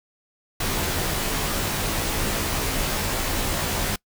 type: noise with comb filter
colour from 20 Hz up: pink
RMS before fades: -25 dBFS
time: 0.6-3.96 s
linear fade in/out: 5 ms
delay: 17 ms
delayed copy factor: -0.9
effects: noise-tail reverb RT60 0.1 s tail -24 dB re dry